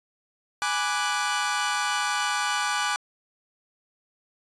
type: chord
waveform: sawtooth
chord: G# half-diminished seventh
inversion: none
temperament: equal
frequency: 830.6 / 987.8 / 1174.7 / 1480 Hz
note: G#5 / B5 / D6 / F#6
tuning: 0 / 0 / 0 / 0 cents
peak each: -26 / -30 / -25 / -25 dBFS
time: 0.62-2.96 s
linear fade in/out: 0 ms
effects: resampled to 22050 Hz